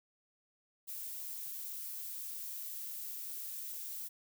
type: noise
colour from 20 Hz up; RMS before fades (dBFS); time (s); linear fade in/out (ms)
violet; -43; 0.87-4.09; 20
effects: none